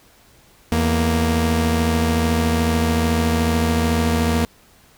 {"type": "tone pair together", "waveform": "sawtooth", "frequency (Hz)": [82.41, 233.5], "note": ["E2", "A#3"], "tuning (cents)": [0, 3], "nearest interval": "octave + tritone", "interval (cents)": 1803, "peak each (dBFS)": -15, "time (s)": [0.72, 4.45], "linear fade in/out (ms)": 0, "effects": ["pink hiss -52 dBFS RMS until 4.97 s"]}